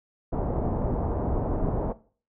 pink low-pass noise, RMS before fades -27 dBFS, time 0.32-1.93 s, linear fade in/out 10 ms, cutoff 830 Hz, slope 24 dB/octave, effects noise-tail reverb RT60 0.4 s tail -17 dB re dry

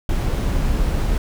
brown noise, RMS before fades -19 dBFS, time 0.09-1.18 s, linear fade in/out 2 ms, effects none

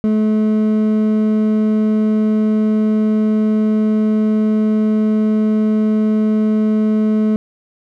triangle tone pair together, 215.3 / 430.6 Hz, A3 / A4, -37 / -37 cents, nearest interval octave, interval 1200 cents, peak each -10 / -21 dBFS, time 0.04-7.36 s, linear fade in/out 0 ms, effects none

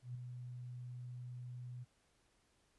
sine tone with ADSR envelope, 123.47 Hz, B2, in tune, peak -40 dBFS, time 0.02-1.85 s, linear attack 130 ms, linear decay 4 ms, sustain -5 dB, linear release 25 ms, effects pink hiss -75 dBFS RMS until 2.78 s + resampled to 24000 Hz

